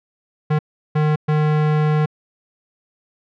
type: tone bursts at uneven times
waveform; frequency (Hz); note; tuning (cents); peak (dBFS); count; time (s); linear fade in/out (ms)
square; 152.4; D#3; -36; -15; 3; 0.5-0.59 / 0.95-1.16 / 1.28-2.06; 10
effects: low-pass 2000 Hz 12 dB/octave